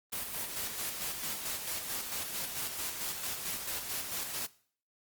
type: noise with tremolo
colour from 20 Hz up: white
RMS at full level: -36 dBFS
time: 0.12-4.47 s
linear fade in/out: 10 ms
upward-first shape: square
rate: 4.5 Hz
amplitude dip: 40%
effects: noise-tail reverb RT60 0.5 s tail -19 dB re dry + Opus 32 kbps